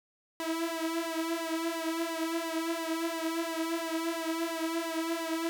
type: tone with flanger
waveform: sawtooth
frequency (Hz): 328.6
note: E4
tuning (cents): -5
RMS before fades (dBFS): -33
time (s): 0.4-5.49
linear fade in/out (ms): 0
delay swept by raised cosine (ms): 1 to 4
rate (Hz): 2.9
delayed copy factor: +0.95
effects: none